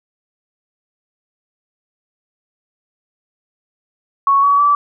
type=tone with pitch steps; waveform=sine; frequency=1108.7 / 1132.7 / 1157.1 Hz; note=C#6 / C#6 / D6; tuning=0 / +37 / -26 cents; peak=-9 dBFS; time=4.27-4.75 s; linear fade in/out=2 ms; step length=160 ms; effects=none